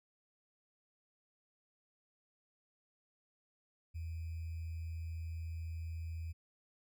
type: tone with sample-and-hold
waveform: sine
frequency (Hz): 82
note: E2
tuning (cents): -9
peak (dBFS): -39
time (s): 3.94-6.33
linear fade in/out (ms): 20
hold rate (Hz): 2450
effects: none